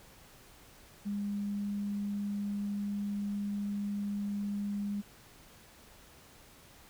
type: tone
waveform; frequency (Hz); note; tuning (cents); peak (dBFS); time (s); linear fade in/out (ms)
sine; 203.3; G#3; -37; -32; 1.05-5.02; 20
effects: pink hiss -57 dBFS RMS until 6.89 s